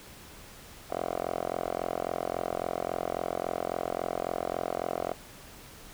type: tone with band-pass filter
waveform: 5% pulse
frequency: 43.65 Hz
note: F1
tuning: in tune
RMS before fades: -33 dBFS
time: 0.9-5.14 s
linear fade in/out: 10 ms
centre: 730 Hz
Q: 5.1
effects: pink hiss -49 dBFS RMS until 5.93 s